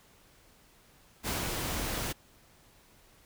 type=noise with ADSR envelope; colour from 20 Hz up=pink; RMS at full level=-32 dBFS; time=1.23-2.13 s; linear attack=46 ms; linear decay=170 ms; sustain=-2 dB; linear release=16 ms; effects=pink hiss -61 dBFS RMS until 3.25 s